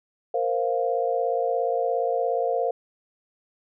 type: chord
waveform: sine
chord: Bb suspended second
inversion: none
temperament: equal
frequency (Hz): 466.2 / 523.3 / 698.5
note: Bb4 / C5 / F5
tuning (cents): 0 / 0 / 0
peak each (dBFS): -26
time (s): 0.34-2.71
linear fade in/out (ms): 5
effects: none